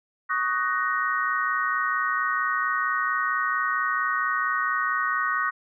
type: chord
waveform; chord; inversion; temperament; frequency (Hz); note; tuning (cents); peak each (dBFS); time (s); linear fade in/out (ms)
sine; D# minor seventh; third; just; 1120.1 / 1244.5 / 1493.4 / 1866.8; C#6 / D#6 / F#6 / A#6; +18 / 0 / +16 / +2; -28; 0.29-5.51; 20
effects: none

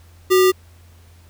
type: tone with sample-and-hold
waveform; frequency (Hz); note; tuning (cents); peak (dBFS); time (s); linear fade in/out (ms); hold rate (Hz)
sine; 371; F#4; +5; -10; 0.3-0.52; 20; 1575
effects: added 85 Hz sine -45 dBFS peak until 1.29 s + pink hiss -54 dBFS RMS until 1.29 s

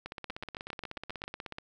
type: two click trains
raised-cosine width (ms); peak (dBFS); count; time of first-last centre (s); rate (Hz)
0.3; -23 / -22; 26 / 8; 0.06-1.584 / 0.3-1.24; 16.4 / 7.45
effects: none

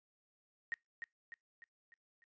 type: tone with echo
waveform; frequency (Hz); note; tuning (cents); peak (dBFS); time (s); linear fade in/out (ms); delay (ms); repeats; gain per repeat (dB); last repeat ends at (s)
sine; 1864.7; A#6; 0; -35; 0.72-0.74; 0; 300; 5; -6; 2.24
effects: noise-tail reverb RT60 0.2 s tail -26 dB re dry + resampled to 16000 Hz

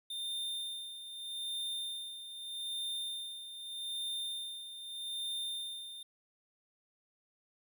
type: tone with tremolo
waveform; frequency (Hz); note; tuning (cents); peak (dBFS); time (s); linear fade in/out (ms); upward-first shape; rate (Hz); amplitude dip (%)
square; 3617; A7; +47; -36; 0.1-6.03; 5; sine; 0.81; 65
effects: 12-bit

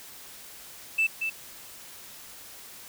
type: tone with echo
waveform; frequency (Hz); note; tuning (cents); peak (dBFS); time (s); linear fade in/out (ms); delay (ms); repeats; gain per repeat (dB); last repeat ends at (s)
sine; 2645; E7; +5; -19; 0.98-1.07; 10; 230; 1; -7; 1.3
effects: tanh soft clip ceiling -18 dBFS + white hiss -46 dBFS RMS until 2.88 s

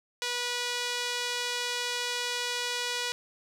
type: tone with band-pass filter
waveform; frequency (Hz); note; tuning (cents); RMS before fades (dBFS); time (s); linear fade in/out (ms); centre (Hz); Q
sawtooth; 487.3; B4; -23; -32; 0.22-3.12; 0; 4100; 0.95
effects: none

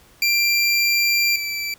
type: tone pair in turn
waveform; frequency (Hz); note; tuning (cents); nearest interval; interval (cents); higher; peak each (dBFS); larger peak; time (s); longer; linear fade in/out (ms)
25% pulse; 2369 / 2330; D7 / D7; +14 / -14; unison; 28; first; -12 / -20; first; 0.22-1.36 / 1.36-1.74; first; 2
effects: pink hiss -52 dBFS RMS until 1.78 s

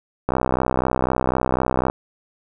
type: click train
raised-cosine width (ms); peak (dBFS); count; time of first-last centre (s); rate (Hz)
1; -5; 104; 0.29-1.899; 64
effects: none

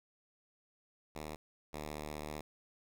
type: tone pair in turn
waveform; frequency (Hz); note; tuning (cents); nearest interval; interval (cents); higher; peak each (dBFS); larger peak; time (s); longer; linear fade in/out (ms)
5% pulse; 76.6 / 75.46; D#2 / D2; -27 / +48; unison; 25; first; -31 / -30; second; 1.15-1.36 / 1.73-2.41; second; 5
effects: none

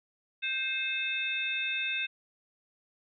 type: tone cluster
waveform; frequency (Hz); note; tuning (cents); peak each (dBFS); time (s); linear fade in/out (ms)
sine; 1568 / 2127 / 2611 / 3630; G6 / C7 / E7 / A#7; 0 / +28 / -17 / -47; -38 / -40 / -31 / -36; 0.42-2.07; 20
effects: none

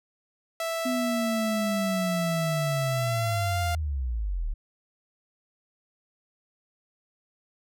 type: tone with pitch glide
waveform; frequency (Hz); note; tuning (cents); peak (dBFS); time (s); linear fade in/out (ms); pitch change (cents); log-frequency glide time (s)
sawtooth; 659.3 to 698.5; E5 to F5; 0 to 0; -24; 0.6-3.75; 2; +100; 2.87-3.6
type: linear sweep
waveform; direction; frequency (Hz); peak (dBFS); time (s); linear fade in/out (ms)
sine; down; 254.7 to 33.89; -26; 0.85-4.54; 10
effects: none

